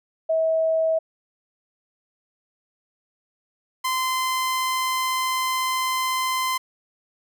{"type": "tone pair in turn", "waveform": ["sine", "sawtooth"], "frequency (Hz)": [645, 1034], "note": ["E5", "C6"], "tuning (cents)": [-38, -21], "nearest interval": "minor sixth", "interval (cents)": 817, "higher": "second", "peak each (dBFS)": -18, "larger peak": "neither", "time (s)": [[0.29, 0.99], [3.84, 6.58]], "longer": "second", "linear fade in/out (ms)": 10, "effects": []}